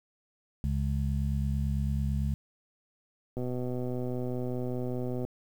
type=harmonic tone; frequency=69 Hz; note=C#2; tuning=7 cents flat; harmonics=1 / 2 / 3; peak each=-29 / -31 / -35 dBFS; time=0.64-2.34 s; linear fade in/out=0 ms
type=click train; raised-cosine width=2 ms; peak=-22 dBFS; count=236; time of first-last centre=3.37-5.25 s; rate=125 Hz
effects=9-bit